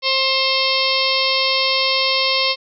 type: harmonic tone with a mistuned harmonic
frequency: 530 Hz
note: C5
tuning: 22 cents sharp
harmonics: 1 / 2 / 4 / 5 / 6 / 7 / 8 / 9 / 10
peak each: -24 / -24 / -24 / -24 / -24 / -24 / -24 / -24 / -24 dBFS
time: 0.02-2.56 s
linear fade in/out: 50 ms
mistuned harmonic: 9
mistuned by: -67 cents
effects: none